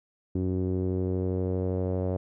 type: tone with low-pass filter sweep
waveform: sawtooth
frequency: 92.5 Hz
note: F#2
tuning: in tune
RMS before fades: -28 dBFS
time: 0.35-2.17 s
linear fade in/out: 5 ms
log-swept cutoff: 330 to 560 Hz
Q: 3
effects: none